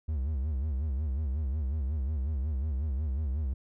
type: tone with vibrato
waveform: triangle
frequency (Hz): 71.3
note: C#2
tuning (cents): +49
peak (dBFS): -26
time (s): 0.08-3.54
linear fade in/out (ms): 10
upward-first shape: sine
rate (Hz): 5.5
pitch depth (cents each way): 190
effects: none